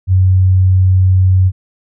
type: tone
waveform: sine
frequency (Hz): 93.3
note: F#2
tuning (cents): +15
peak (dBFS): -6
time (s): 0.07-1.52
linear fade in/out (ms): 50
effects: none